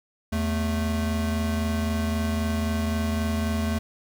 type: tone pair together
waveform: square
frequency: 81.27 / 220 Hz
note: E2 / A3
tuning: -24 / 0 cents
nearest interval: octave + perfect fourth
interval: 1724 cents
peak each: -27 dBFS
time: 0.32-3.79 s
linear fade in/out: 10 ms
effects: none